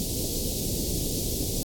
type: band-stop noise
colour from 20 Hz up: pink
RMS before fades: -29 dBFS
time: 0-1.63 s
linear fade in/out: 0 ms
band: 480 to 4100 Hz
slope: 24 dB/octave
effects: AAC 64 kbps